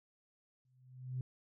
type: tone with exponential growth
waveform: sine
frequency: 127.9 Hz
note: C3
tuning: 39 cents flat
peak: -33 dBFS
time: 0.65-1.21 s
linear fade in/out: 2 ms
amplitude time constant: 120 ms
effects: tanh soft clip ceiling -30 dBFS